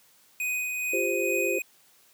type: tone with tremolo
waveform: square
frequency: 2495 Hz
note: D#7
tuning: 4 cents sharp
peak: -27 dBFS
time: 0.4-1.62 s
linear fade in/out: 2 ms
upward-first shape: sine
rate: 2.3 Hz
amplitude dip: 30%
type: chord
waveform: sine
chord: F suspended second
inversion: none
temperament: equal with one note detuned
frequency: 349.2 / 397.5 / 523.3 Hz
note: F4 / G4 / C5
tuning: 0 / +24 / 0 cents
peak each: -30 dBFS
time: 0.93-1.59 s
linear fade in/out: 5 ms
effects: white hiss -60 dBFS RMS until 2.13 s + high-pass 100 Hz 12 dB/octave